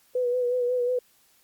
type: tone with vibrato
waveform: sine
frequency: 493.9 Hz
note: B4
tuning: in tune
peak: -22 dBFS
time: 0.15-0.99 s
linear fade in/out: 5 ms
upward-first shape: sine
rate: 5.5 Hz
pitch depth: 36 cents each way
effects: white hiss -62 dBFS RMS until 1.43 s + Opus 48 kbps